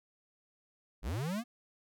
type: linear sweep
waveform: square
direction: up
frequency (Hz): 39.42 to 246.9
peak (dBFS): -34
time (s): 1.02-1.44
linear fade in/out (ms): 50
effects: none